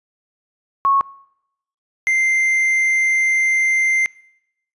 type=tone pair in turn; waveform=sine / triangle; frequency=1100 / 2088 Hz; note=C#6 / C7; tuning=-14 / -4 cents; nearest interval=major seventh; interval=1110 cents; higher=second; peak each=-12 dBFS; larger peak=neither; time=0.85-1.01 / 2.07-4.06 s; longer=second; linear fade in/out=0 ms; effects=noise-tail reverb RT60 0.8 s tail -23 dB re dry + resampled to 24000 Hz

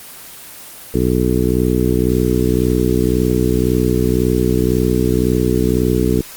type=harmonic tone; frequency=61.9 Hz; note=B1; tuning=5 cents sharp; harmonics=1 / 2 / 3 / 4 / 5 / 6 / 7; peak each=-20 / -20 / -20 / -20 / -20 / -20 / -20 dBFS; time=0.94-6.21 s; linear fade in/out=5 ms; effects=white hiss -35 dBFS RMS until 6.36 s + Opus 24 kbps

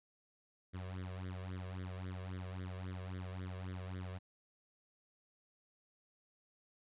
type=tone with flanger; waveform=sawtooth; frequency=92.5 Hz; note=F#2; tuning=in tune; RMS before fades=-44 dBFS; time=0.73-4.19 s; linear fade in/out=20 ms; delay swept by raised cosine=0.55 to 1.85 ms; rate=3.7 Hz; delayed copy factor=+0.9; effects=resampled to 8000 Hz

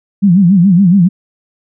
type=tone with vibrato; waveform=sine; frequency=185 Hz; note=F#3; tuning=in tune; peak=-4 dBFS; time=0.22-1.09 s; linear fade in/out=20 ms; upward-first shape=sine; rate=7.1 Hz; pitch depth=170 cents each way; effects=none

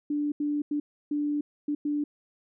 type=tone bursts at uneven times; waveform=sine; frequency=293.7 Hz; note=D4; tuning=in tune; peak=-25 dBFS; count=6; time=0.1-0.32 / 0.4-0.62 / 0.71-0.8 / 1.11-1.41 / 1.68-1.75 / 1.85-2.04 s; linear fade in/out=5 ms; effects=none

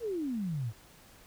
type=exponential sweep; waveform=sine; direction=down; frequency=490 to 103.83 Hz; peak=-31 dBFS; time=0-0.73 s; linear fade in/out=50 ms; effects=pink hiss -57 dBFS RMS until 1.26 s

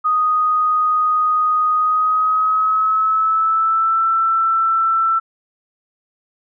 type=tone with pitch glide; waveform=sine; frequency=1244.5 to 1333.8 Hz; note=D#6 to E6; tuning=0 to +20 cents; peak=-13 dBFS; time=0.04-5.2 s; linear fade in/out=20 ms; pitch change=+120 cents; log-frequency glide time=1.75-4.04 s; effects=none

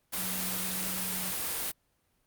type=tone in noise; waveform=sine; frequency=185 Hz; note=F#3; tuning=in tune; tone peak=-40 dBFS; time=0.17-1.32 s; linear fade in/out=20 ms; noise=white; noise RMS=-33 dBFS; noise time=0.12-1.72 s; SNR=-10 dB; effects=pink hiss -73 dBFS RMS until 2.26 s + Opus 32 kbps

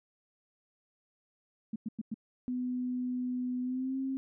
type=tone bursts; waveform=sine; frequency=220 Hz; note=A3; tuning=in tune; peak=-32 dBFS; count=4; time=1.73-2.143 s; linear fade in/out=5 ms; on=29 ms; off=99 ms
type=tone with pitch glide; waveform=sine; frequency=250 to 266.4 Hz; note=B3 to C4; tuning=+21 to +31 cents; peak=-31 dBFS; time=2.48-4.17 s; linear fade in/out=0 ms; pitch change=+110 cents; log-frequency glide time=3.62-3.97 s
effects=none

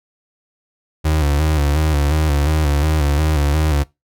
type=tone with vibrato; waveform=35% pulse; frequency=74.8 Hz; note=D2; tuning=32 cents sharp; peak=-12 dBFS; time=1.04-3.84 s; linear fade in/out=20 ms; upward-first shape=square; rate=2.8 Hz; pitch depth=65 cents each way; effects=noise-tail reverb RT60 0.2 s tail -22 dB re dry

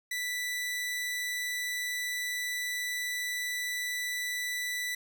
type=tone; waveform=sawtooth; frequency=1975.5 Hz; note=B6; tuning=in tune; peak=-28 dBFS; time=0.11-4.95 s; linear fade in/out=5 ms; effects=11-bit

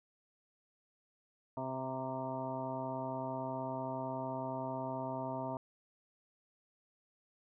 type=harmonic tone with a mistuned harmonic; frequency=130.81 Hz; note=C3; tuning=in tune; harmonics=1 / 2 / 3 / 4 / 5 / 6 / 7 / 8 / 9; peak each=-45 / -43 / -49 / -50 / -41 / -53 / -42 / -54 / -52 dBFS; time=1.57-5.57 s; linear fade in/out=2 ms; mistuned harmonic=7; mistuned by=+23 cents; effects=none

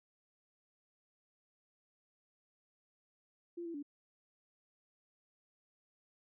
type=tone with pitch steps; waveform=sine; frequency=344.3 / 335.2 / 287.7 Hz; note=F4 / E4 / D4; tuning=-25 / +29 / -36 cents; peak=-40 dBFS; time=3.57-3.828 s; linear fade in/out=10 ms; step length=86 ms; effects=none

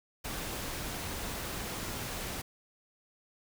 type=noise; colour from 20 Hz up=pink; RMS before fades=-38 dBFS; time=0.24-2.42 s; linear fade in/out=10 ms; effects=none

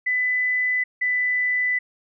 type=tone pair in turn; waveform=sine; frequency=2000 / 1993.1 Hz; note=B6 / B6; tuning=+21 / +15 cents; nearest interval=unison; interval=6 cents; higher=first; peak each=-19 dBFS; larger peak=neither; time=0.06-0.84 / 1.01-1.79 s; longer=neither; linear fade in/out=10 ms; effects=none

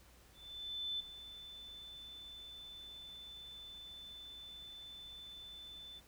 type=tone with ADSR envelope; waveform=sine; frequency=3520 Hz; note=A7; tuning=in tune; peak=-36 dBFS; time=0.33-6.01 s; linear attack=670 ms; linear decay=6 ms; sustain=-13 dB; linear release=36 ms; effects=added 60 Hz sine -64 dBFS peak until 6.07 s + pink hiss -64 dBFS RMS until 6.07 s

